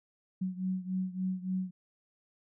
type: beating tone pair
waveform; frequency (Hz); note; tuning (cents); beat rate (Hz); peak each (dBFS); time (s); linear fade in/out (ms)
sine; 185 / 188.5; F#3 / F#3; 0 / +32; 3.5; -33 / -36; 0.41-1.71; 10
effects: none